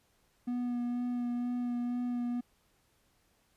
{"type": "tone with vibrato", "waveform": "triangle", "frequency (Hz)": 243.3, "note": "B3", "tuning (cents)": -26, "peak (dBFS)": -29, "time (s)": [0.47, 2.41], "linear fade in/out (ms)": 10, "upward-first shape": "sine", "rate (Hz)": 2.1, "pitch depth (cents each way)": 15, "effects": ["pink hiss -71 dBFS RMS until 3.56 s", "resampled to 32000 Hz"]}